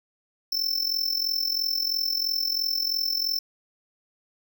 square tone with amplitude modulation, 5330 Hz, E8, 18 cents sharp, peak -21 dBFS, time 0.52-3.39 s, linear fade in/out 5 ms, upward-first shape sine, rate 43 Hz, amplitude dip 75%, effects none

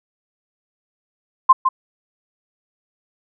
sine tone with echo, 1046.5 Hz, C6, in tune, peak -4 dBFS, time 1.49-1.53 s, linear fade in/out 10 ms, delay 160 ms, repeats 1, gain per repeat -8 dB, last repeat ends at 1.69 s, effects none

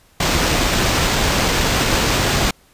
pink noise with sample-and-hold, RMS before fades -17 dBFS, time 0.2-2.51 s, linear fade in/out 5 ms, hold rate 11025 Hz, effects pink hiss -53 dBFS RMS until 2.73 s + resampled to 32000 Hz

